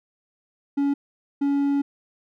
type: tone bursts at uneven times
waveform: triangle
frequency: 281.7 Hz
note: C#4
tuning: 28 cents sharp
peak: -17 dBFS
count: 2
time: 0.77-0.94 / 1.41-1.82 s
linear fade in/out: 10 ms
effects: none